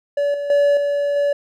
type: tone with level steps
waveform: triangle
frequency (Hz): 573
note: D5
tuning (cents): -43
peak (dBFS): -14 / -20 / -10 / -15 / -13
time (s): 0.17-1.33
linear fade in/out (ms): 5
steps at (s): 0.34 / 0.5 / 0.77 / 1.16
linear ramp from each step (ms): 2
effects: none